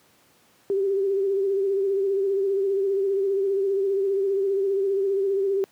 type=tone with vibrato; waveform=sine; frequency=392 Hz; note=G4; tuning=in tune; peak=-20 dBFS; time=0.7-5.64 s; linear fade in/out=0 ms; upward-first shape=sine; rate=15 Hz; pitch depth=43 cents each way; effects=pink hiss -59 dBFS RMS until 5.71 s + high-pass 150 Hz 12 dB/octave